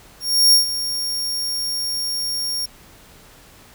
sawtooth tone with ADSR envelope, 5550 Hz, F8, 12 cents flat, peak -6 dBFS, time 0.2-2.66 s, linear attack 330 ms, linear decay 120 ms, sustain -13 dB, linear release 9 ms, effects pink hiss -47 dBFS RMS until 3.74 s

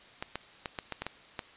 clicks, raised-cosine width 0.3 ms, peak -18 dBFS, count 8, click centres 0.225 / 0.356 / 0.658 / 0.788 / 0.923 / 1.02 / 1.066 / 1.392 s, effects white hiss -54 dBFS RMS until 1.56 s + resampled to 8000 Hz

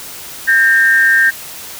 sine tone pair together, 1588 / 1828 Hz, G6 / A#6, +22 / -34 cents, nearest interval major second, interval 244 cents, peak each -10 dBFS, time 0.47-1.31 s, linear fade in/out 20 ms, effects white hiss -30 dBFS RMS until 1.79 s

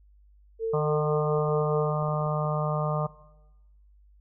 sine tone, 450 Hz, A4, 39 cents sharp, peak -25 dBFS, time 0.59-1.94 s, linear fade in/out 50 ms
harmonic tone, 151.6 Hz, D#3, 45 cents flat, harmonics 1 / 3 / 4 / 5 / 6 / 7 / 8, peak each -27 / -36 / -32 / -37 / -39 / -35 / -35 dBFS, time 0.73-3.07 s, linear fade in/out 10 ms
clicks, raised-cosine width 2 ms, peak -34 dBFS, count 9, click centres 1.389 / 1.489 / 1.615 / 2.025 / 2.085 / 2.137 / 2.213 / 2.264 / 2.453 s
effects noise-tail reverb RT60 1.0 s tail -19 dB re dry + added 50 Hz sine -54 dBFS peak until 4.2 s

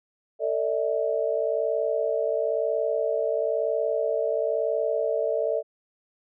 sine tone cluster, 447.8 / 584 / 645 Hz, A4 / D5 / E5, +30 / -10 / -38 cents, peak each -27 dBFS, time 0.39-5.63 s, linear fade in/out 50 ms, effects none

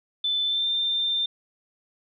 sine tone with pitch glide, 3520 to 3588 Hz, A7 to A7, 0 to +33 cents, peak -22 dBFS, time 0.24-1.26 s, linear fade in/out 5 ms, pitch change +33 cents, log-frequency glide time 0.45-0.68 s, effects none

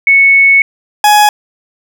sine / 40% pulse tone pair in turn, 2210 / 837.9 Hz, C#7 / G#5, -6 / +15 cents, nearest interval octave + perfect fourth, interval 1679 cents, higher first, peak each -3 dBFS, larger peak neither, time 0.07-0.62 / 1.04-1.29 s, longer first, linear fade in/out 2 ms, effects none

